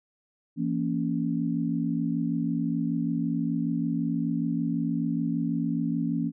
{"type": "chord", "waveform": "sine", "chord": "A# diminished", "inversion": "second", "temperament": "just", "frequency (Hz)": [167.82, 233.1, 279.7], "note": ["E3", "A#3", "C#4"], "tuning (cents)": [31, 0, 16], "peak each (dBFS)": -29, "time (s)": [0.56, 6.32], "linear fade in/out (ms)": 50, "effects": []}